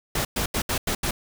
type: noise bursts at uneven times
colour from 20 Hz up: pink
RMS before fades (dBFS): -25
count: 6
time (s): 0.15-0.25 / 0.36-0.46 / 0.54-0.62 / 0.69-0.78 / 0.87-0.95 / 1.03-1.11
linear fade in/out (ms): 5
effects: none